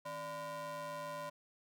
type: ring-modulated tone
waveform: square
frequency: 213.2 Hz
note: G#3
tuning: 46 cents sharp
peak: -39 dBFS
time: 0.05-1.3 s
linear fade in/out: 10 ms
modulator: 799 Hz
effects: none